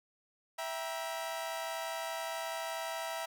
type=chord; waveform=sawtooth; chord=E diminished; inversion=none; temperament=equal with one note detuned; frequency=659.3 / 784 / 953 Hz; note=E5 / G5 / Bb5; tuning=0 / 0 / +38 cents; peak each=-35 / -40 / -38 dBFS; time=0.58-3.26 s; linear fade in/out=10 ms; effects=none